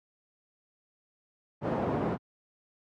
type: band-pass noise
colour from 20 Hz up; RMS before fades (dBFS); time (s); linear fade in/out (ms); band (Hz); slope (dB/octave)
pink; -30; 1.61-2.18; 50; 130 to 740; 12
effects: high-pass 80 Hz 12 dB/octave